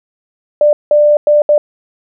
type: tone bursts at uneven times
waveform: sine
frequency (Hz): 593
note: D5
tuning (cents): +17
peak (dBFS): -5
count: 4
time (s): 0.61-0.73 / 0.91-1.17 / 1.27-1.42 / 1.49-1.58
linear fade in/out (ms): 2
effects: none